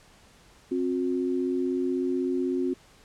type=tone pair together; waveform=sine; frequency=265.5 / 361.6 Hz; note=C4 / F#4; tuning=+25 / -40 cents; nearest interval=perfect fourth; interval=535 cents; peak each=-27 dBFS; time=0.71-2.74 s; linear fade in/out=10 ms; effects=pink hiss -56 dBFS RMS until 3.04 s + low-pass 9000 Hz 12 dB/octave